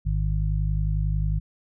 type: harmonic tone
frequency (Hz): 51.1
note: G#1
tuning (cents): -27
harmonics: 1 / 2 / 3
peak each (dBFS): -23 / -28 / -28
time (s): 0.05-1.4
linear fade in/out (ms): 20
effects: none